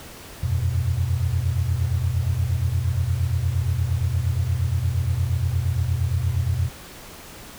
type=chord; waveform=sine; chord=E suspended second; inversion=none; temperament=equal with one note detuned; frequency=83.94 / 92.5 / 123.47 Hz; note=E2 / F#2 / B2; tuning=+32 / 0 / 0 cents; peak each=-24 dBFS; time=0.43-6.69 s; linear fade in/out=5 ms; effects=pink hiss -41 dBFS RMS until 7.58 s